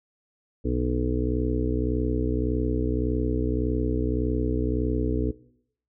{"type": "harmonic tone", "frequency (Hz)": 61.74, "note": "B1", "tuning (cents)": 0, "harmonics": [1, 2, 4, 5, 6, 7, 8], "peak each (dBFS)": [-27, -31, -30, -30, -38, -31, -37], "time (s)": [0.64, 5.32], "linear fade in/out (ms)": 20, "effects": ["noise-tail reverb RT60 0.7 s tail -19 dB re dry"]}